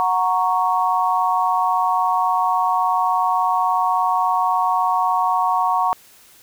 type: chord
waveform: sine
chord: F# major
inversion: none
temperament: equal with one note detuned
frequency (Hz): 736.2 / 932.3 / 1108.7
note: F#5 / A#5 / C#6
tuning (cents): -9 / 0 / 0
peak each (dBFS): -20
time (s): 0-5.93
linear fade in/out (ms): 0
effects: white hiss -49 dBFS RMS until 6.42 s